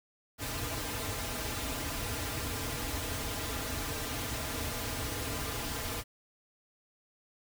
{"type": "noise with comb filter", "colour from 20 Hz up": "pink", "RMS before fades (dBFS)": -36, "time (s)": [0.38, 6.04], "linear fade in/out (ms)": 50, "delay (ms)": 5.4, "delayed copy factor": -0.95, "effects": []}